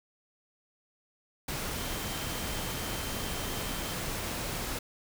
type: tone in noise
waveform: sine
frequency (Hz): 3128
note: G7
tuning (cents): -4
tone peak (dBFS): -46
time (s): 1.78-3.94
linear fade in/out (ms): 5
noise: pink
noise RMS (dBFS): -35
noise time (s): 1.48-4.79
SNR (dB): -14
effects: none